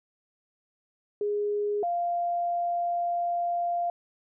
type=tone pair in turn; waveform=sine; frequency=413.4 / 695.3 Hz; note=G#4 / F5; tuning=-8 / -8 cents; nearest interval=major sixth; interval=900 cents; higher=second; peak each=-25 / -25 dBFS; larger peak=neither; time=1.21-1.83 / 1.83-3.9 s; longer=second; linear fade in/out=2 ms; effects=none